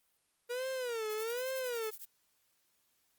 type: tone with vibrato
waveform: 45% pulse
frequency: 474.7 Hz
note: A#4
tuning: 31 cents sharp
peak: -35 dBFS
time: 0.49-1.91 s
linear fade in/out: 20 ms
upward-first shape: sine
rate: 1.2 Hz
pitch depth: 180 cents each way
type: noise with tremolo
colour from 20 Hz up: violet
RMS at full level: -44 dBFS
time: 1.1-2.05 s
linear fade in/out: 0 ms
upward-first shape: triangle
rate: 11 Hz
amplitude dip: 100%
effects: white hiss -75 dBFS RMS until 3.18 s + Opus 32 kbps